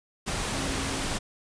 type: tone in noise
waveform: sine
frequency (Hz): 269.1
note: C4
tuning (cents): +49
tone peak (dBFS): -36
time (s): 0.53-1.08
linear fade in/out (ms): 20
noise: pink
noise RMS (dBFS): -30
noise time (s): 0.26-1.19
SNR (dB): -9
effects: resampled to 22050 Hz